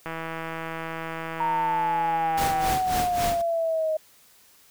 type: click train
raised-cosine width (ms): 0.5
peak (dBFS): -18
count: 436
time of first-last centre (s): 0.06-2.729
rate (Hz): 163
type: exponential sweep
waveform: sine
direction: down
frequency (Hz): 932.3 to 623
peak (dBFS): -22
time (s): 1.4-3.97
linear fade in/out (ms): 5
type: noise with tremolo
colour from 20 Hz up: pink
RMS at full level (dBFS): -28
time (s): 2.37-3.42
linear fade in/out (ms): 10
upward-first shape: sine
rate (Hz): 3.7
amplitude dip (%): 80
effects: white hiss -56 dBFS RMS until 4.7 s